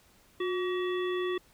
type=harmonic tone with a mistuned harmonic; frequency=379.7 Hz; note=F#4; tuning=45 cents sharp; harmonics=1 / 3 / 5 / 7 / 9; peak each=-29 / -39 / -40 / -47 / -43 dBFS; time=0.4-1.38 s; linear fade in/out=5 ms; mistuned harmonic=1; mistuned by=-83 cents; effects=pink hiss -62 dBFS RMS until 1.53 s